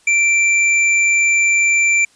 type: tone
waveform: square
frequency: 2349 Hz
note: D7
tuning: in tune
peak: -12 dBFS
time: 0.07-2.05 s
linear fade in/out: 5 ms
effects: white hiss -53 dBFS RMS until 2.15 s + resampled to 22050 Hz